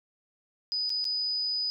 sine tone with dropouts, 4978 Hz, D#8, in tune, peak -27 dBFS, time 0.72-1.7 s, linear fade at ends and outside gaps 0 ms, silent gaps 0.894-0.902 / 1.043-1.052 s, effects none

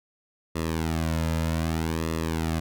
sawtooth tone with flanger, 81 Hz, E2, 30 cents flat, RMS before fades -27 dBFS, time 0.55-2.6 s, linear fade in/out 10 ms, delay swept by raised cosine 1.3 to 2.7 ms, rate 0.64 Hz, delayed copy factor -0.8, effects none

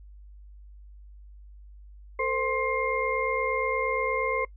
sine tone cluster, 450.5 / 519 / 1055 / 2120 Hz, A4 / C5 / C6 / C7, +41 / -14 / +14 / +22 cents, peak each -30 dBFS, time 2.19-4.45 s, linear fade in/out 5 ms, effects noise-tail reverb RT60 0.1 s tail -22 dB re dry + added 50 Hz sine -45 dBFS peak until 4.56 s

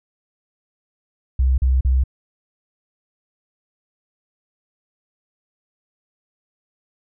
sine tone bursts, 64.7 Hz, C2, 19 cents flat, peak -13 dBFS, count 3, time 1.39-2.038 s, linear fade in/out 5 ms, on 190 ms, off 39 ms, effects none

